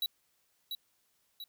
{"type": "tone with echo", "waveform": "square", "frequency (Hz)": 3914, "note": "B7", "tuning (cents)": -16, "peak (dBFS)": -30, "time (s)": [0.02, 0.06], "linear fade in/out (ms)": 2, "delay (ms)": 690, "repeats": 2, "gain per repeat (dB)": -6, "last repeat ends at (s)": 1.44, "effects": ["white hiss -74 dBFS RMS until 1.48 s"]}